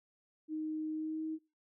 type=tone with pitch glide; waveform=sine; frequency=311.4 to 316.1 Hz; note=D#4 to D#4; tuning=+2 to +27 cents; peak=-35 dBFS; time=0.48-1.39 s; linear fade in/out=50 ms; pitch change=+25 cents; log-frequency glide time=0.92-1.24 s; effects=noise-tail reverb RT60 0.4 s tail -26 dB re dry